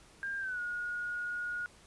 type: tone with pitch glide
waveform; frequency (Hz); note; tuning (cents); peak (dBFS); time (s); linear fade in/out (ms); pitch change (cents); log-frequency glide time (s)
sine; 1600 to 1442; G6 to F#6; +35 to -45; -34; 0.23-1.66; 0; -180; 0.39-0.6
effects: pink hiss -59 dBFS RMS until 1.86 s + resampled to 24000 Hz